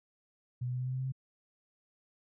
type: tone with pitch steps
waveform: sine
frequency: 123.47 / 124.69 / 125.92 / 127.16 / 128.42 / 129.68 / 130.96 / 132.26 Hz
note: B2 / B2 / B2 / C3 / C3 / C3 / C3 / C3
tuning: 0 / +17 / +34 / -49 / -32 / -15 / +2 / +19 cents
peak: -32 dBFS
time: 0.61-1.122 s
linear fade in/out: 10 ms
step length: 64 ms
effects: none